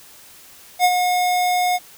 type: tone with ADSR envelope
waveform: square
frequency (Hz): 722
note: F#5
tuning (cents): -43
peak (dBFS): -11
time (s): 0.79-1.79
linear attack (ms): 56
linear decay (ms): 48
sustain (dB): -6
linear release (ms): 36
effects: white hiss -45 dBFS RMS until 1.97 s